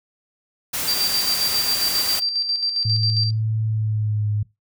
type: noise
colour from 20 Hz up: white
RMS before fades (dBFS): -25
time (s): 0.73-2.2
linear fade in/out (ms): 10
type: tone with tremolo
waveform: sine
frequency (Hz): 4699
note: D8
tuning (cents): 0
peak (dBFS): -18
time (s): 0.87-3.31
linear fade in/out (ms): 20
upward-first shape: square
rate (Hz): 7.4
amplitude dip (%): 50
type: tone with pitch glide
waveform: sine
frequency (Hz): 110 to 104.91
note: A2 to G#2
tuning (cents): 0 to +18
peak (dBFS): -19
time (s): 2.85-4.43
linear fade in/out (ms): 5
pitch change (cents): -82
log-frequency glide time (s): 3.65-4.3
effects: noise-tail reverb RT60 0.2 s tail -20 dB re dry